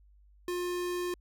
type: tone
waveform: square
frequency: 355.3 Hz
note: F4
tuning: 30 cents sharp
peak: -32 dBFS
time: 0.48-1.14 s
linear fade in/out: 2 ms
effects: added 50 Hz sine -57 dBFS peak until 1.2 s